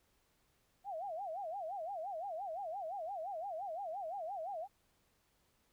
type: tone with vibrato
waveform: sine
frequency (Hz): 716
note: F5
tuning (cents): +43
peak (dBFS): -39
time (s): 0.84-4.68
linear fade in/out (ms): 50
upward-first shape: sine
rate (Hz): 5.8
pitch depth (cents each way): 230
effects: pink hiss -75 dBFS RMS until 5.72 s